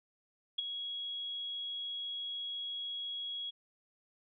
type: tone with ADSR envelope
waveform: sine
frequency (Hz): 3322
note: G#7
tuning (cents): 0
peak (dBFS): -28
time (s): 0.58-3.51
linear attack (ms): 9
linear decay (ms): 15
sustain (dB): -9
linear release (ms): 18
effects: none